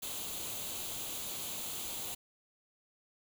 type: noise with comb filter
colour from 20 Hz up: white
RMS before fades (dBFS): -40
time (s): 0.02-2.15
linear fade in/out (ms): 10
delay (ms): 0.28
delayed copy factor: +0.6
effects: none